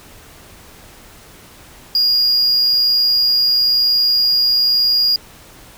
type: tone with amplitude modulation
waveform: triangle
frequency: 4850 Hz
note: D#8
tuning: 45 cents flat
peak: -9 dBFS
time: 1.95-5.16 s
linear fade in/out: 2 ms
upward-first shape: sine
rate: 121 Hz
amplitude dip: 30%
effects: pink hiss -42 dBFS RMS until 5.77 s